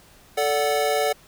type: chord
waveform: square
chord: D major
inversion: second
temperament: equal with one note detuned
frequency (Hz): 440 / 579.9 / 740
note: A4 / D5 / F#5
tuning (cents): 0 / -22 / 0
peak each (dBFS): -25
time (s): 0.37-1.13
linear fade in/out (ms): 10
effects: pink hiss -52 dBFS RMS until 1.27 s